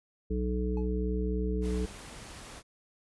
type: harmonic tone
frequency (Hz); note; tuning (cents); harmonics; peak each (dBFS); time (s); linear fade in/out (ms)
61.7; B1; -1; 1 / 3 / 5 / 7; -30 / -34 / -38 / -35; 0.3-1.86; 10
type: tone with exponential decay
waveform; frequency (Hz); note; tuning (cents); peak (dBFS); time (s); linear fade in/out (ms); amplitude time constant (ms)
triangle; 852; G#5; +44; -39; 0.77-0.91; 2; 30
type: noise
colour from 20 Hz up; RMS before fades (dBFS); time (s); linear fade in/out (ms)
pink; -46; 1.61-2.63; 50
effects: resampled to 24000 Hz